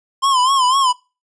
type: tone with vibrato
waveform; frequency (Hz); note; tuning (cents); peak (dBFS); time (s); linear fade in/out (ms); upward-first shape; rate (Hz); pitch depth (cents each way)
square; 1046.5; C6; 0; -13; 0.22-0.93; 20; sine; 4; 100
effects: noise-tail reverb RT60 0.3 s tail -24 dB re dry + resampled to 22050 Hz